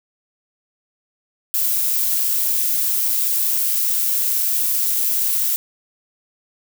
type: noise with amplitude modulation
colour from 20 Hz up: violet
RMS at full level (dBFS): -18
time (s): 1.54-5.56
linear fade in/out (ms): 0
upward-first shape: sine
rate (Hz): 121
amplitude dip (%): 25
effects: none